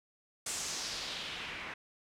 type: noise with low-pass filter sweep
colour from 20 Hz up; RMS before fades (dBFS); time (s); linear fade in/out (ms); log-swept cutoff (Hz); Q
white; -40; 0.46-1.74; 5; 8400 to 2000; 2
effects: none